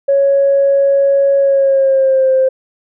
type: tone with pitch glide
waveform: sine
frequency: 554.4 to 524.8 Hz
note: C#5 to C5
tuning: 0 to +5 cents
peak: -7 dBFS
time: 0.08-2.49 s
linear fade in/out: 10 ms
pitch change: -95 cents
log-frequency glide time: 1.38-2.31 s
effects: tanh soft clip ceiling -3 dBFS